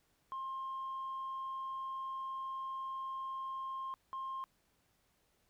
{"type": "tone bursts at uneven times", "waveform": "sine", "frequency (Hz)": 1062, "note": "C6", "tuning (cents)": 25, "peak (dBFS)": -37, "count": 2, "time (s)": [[0.32, 3.94], [4.13, 4.44]], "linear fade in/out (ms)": 0, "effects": ["tanh soft clip ceiling -36 dBFS", "pink hiss -75 dBFS RMS until 5.49 s"]}